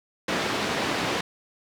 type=band-pass noise; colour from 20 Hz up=pink; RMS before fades=-27 dBFS; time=0.28-1.21 s; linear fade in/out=5 ms; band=200 to 4200 Hz; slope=12 dB/octave; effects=none